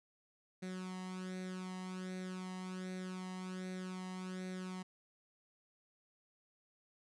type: tone with flanger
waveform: sawtooth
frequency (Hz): 185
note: F#3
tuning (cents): 0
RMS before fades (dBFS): -44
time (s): 0.62-4.83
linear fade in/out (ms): 10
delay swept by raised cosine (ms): 0.49 to 1.02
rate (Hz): 1.3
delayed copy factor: +0.7
effects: resampled to 22050 Hz